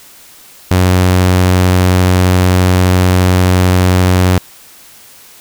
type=tone; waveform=sawtooth; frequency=91.5 Hz; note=F#2; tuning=19 cents flat; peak=-3 dBFS; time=0.71-4.38 s; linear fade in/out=0 ms; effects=white hiss -39 dBFS RMS until 5.4 s